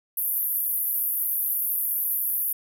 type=band-pass noise; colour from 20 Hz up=white; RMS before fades=-26 dBFS; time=0.17-2.53 s; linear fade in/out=5 ms; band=11000 to 15000 Hz; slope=96 dB/octave; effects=none